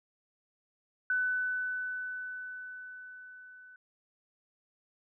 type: tone with level ramp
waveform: sine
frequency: 1500 Hz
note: F#6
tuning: 23 cents sharp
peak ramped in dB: -26 to -51 dBFS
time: 1.1-3.76 s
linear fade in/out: 2 ms
effects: none